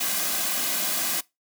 white noise with comb filter, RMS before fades -26 dBFS, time 0-1.21 s, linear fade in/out 10 ms, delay 2.2 ms, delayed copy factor -0.55, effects noise-tail reverb RT60 0.2 s tail -22 dB re dry + high-pass 200 Hz 12 dB/octave

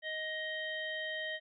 harmonic tone, 626 Hz, D#5, 10 cents sharp, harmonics 1 / 3 / 5 / 6, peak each -42 / -38 / -43 / -50 dBFS, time 0.02-1.4 s, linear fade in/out 50 ms, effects none

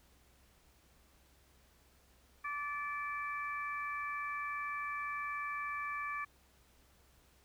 harmonic tone, 581 Hz, D5, 19 cents flat, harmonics 2 / 3 / 4, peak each -39 / -43 / -43 dBFS, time 2.44-6.25 s, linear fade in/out 10 ms, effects added 65 Hz sine -68 dBFS peak until 7.44 s + pink hiss -68 dBFS RMS until 7.44 s

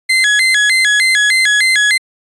35% pulse tone with vibrato, 1864.7 Hz, A#6, in tune, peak -7 dBFS, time 0.09-1.98 s, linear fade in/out 10 ms, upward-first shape square, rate 3.3 Hz, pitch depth 180 cents each way, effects resampled to 22050 Hz

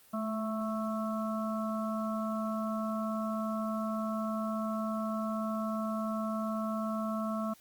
harmonic tone with a mistuned harmonic, 220.1 Hz, A3, 1 cent sharp, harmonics 1 / 3 / 5 / 6, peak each -33 / -38 / -40 / -41 dBFS, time 0.13-7.54 s, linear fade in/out 10 ms, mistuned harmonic 1, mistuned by -24 cents, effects white hiss -60 dBFS RMS until 7.6 s + Opus 32 kbps

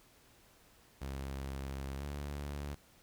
sawtooth tone with pitch glide, 67.8 to 71.83 Hz, C#2 to D2, -38 to -38 cents, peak -35 dBFS, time 1.01-2.75 s, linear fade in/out 10 ms, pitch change +100 cents, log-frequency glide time 1.98-2.03 s, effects pink hiss -64 dBFS RMS until 3.02 s

